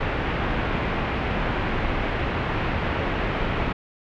pink low-pass noise, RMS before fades -25 dBFS, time 0-3.73 s, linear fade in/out 10 ms, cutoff 2700 Hz, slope 24 dB/octave, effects none

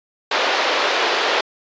pink band-pass noise, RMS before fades -19 dBFS, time 0.31-1.41 s, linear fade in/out 5 ms, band 430 to 4500 Hz, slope 24 dB/octave, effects resampled to 16000 Hz

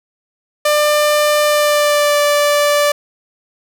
sawtooth tone with pitch glide, 596 to 584.7 Hz, D5 to D5, +25 to -8 cents, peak -7 dBFS, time 0.65-2.92 s, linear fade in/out 5 ms, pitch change -33 cents, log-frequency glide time 1.45-2.21 s, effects none

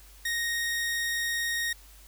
sawtooth tone, 1864.7 Hz, A#6, in tune, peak -24 dBFS, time 0.25-1.73 s, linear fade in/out 5 ms, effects added 50 Hz sine -51 dBFS peak until 2.07 s + white hiss -55 dBFS RMS until 2.07 s

